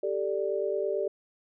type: chord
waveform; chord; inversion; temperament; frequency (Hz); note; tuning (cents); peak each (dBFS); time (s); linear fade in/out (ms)
sine; G suspended second; none; just; 392 / 441 / 588; G4 / A4 / D5; 0 / +4 / +2; -30 / -32 / -31; 0.03-1.08; 5
effects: none